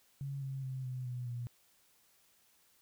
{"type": "tone with pitch steps", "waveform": "sine", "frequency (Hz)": [138.59, 134.8, 131.11, 127.53, 124.04, 120.65], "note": ["C#3", "C#3", "C3", "C3", "B2", "B2"], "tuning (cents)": [0, -48, 4, -44, 8, -40], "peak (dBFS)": -37, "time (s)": [0.21, 1.47], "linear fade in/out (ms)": 0, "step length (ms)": 210, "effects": ["white hiss -69 dBFS RMS until 2.81 s"]}